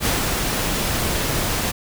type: noise with ADSR envelope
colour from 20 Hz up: pink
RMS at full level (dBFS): -19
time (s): 0-1.72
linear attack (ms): 52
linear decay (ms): 170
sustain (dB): -3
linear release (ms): 16
effects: none